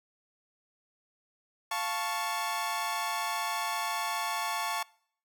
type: chord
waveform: sawtooth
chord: F augmented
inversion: none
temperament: equal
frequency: 698.5 / 880 / 1108.7 Hz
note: F5 / A5 / C#6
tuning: 0 / 0 / 0 cents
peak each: -34 / -30 / -30 dBFS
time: 1.71-4.83 s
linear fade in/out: 5 ms
effects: noise-tail reverb RT60 0.6 s tail -24 dB re dry